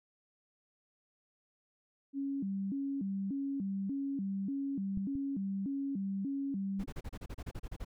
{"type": "tone with vibrato", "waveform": "sine", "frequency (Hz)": 232.5, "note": "A#3", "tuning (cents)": -4, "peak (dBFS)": -33, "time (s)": [2.13, 6.86], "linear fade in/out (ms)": 50, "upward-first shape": "square", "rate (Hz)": 1.7, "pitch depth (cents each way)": 300}
{"type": "clicks", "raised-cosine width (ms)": 5, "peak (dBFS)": [-28, -33], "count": 2, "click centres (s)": [4.974, 5.154]}
{"type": "noise bursts", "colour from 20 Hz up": "brown", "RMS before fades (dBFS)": -40, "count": 13, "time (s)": [6.79, 7.849], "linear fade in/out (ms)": 10, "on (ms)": 51, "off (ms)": 33}
{"effects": []}